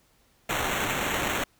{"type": "noise with sample-and-hold", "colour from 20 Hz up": "white", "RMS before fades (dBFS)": -28, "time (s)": [0.49, 1.44], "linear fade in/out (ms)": 5, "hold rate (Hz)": 4900, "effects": ["pink hiss -64 dBFS RMS until 1.59 s"]}